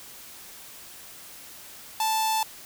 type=tone with notch filter; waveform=sawtooth; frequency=880 Hz; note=A5; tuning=in tune; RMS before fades=-25 dBFS; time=2-2.43 s; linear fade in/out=2 ms; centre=1900 Hz; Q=1.2; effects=white hiss -45 dBFS RMS until 2.65 s